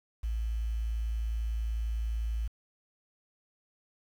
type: tone with quantisation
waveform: sine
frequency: 55.6 Hz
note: A1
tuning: 19 cents sharp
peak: -29 dBFS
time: 0.23-2.48 s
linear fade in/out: 10 ms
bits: 9
effects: none